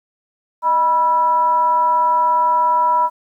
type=tone with frequency modulation; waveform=sine; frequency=977 Hz; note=B5; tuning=19 cents flat; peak=-12 dBFS; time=0.62-3.1 s; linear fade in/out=50 ms; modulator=357 Hz; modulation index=0.41; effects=9-bit